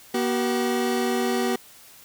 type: tone pair together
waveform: 30% pulse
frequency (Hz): 240 / 380.2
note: B3 / F#4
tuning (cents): -49 / +47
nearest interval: minor sixth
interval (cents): 796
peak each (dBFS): -22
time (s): 0.14-1.56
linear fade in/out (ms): 5
effects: white hiss -49 dBFS RMS until 2.04 s

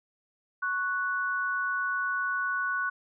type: tone pair together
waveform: sine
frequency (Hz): 1107.9 / 1480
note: C#6 / F#6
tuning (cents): -1 / 0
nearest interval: perfect fourth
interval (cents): 501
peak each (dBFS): -32 / -28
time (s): 0.62-2.9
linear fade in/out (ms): 10
effects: none

